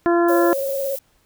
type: harmonic tone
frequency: 343 Hz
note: F4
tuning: 31 cents flat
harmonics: 1 / 2 / 3 / 4 / 5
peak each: -15 / -21 / -25 / -27 / -29 dBFS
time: 0.06-0.53 s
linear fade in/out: 0 ms
type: noise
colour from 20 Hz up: violet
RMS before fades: -32 dBFS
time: 0.28-0.99 s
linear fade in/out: 5 ms
type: tone with vibrato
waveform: sine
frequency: 547 Hz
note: C#5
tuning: 23 cents flat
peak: -21 dBFS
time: 0.29-0.96 s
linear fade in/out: 10 ms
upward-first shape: triangle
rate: 18 Hz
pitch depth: 39 cents each way
effects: pink hiss -61 dBFS RMS until 1.25 s